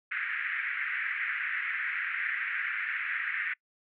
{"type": "band-pass noise", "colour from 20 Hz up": "white", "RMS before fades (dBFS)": -33, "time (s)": [0.11, 3.54], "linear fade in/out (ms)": 10, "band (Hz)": [1500, 2200], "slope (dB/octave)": 48, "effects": ["noise-tail reverb RT60 0.1 s tail -25 dB re dry"]}